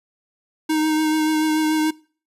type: tone with vibrato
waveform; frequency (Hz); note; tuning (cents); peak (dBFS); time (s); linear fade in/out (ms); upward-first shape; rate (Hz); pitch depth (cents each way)
square; 311.1; D#4; 0; -18; 0.69-1.91; 10; triangle; 6.9; 22
effects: noise-tail reverb RT60 0.4 s tail -22 dB re dry + resampled to 32000 Hz